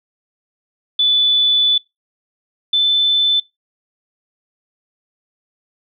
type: tone pair in turn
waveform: sine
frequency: 3480 / 3520 Hz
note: A7 / A7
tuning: -20 / 0 cents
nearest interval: unison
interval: 20 cents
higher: second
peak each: -11 dBFS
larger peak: neither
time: 0.99-1.78 / 2.73-3.4 s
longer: first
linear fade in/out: 5 ms
effects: noise-tail reverb RT60 0.2 s tail -23 dB re dry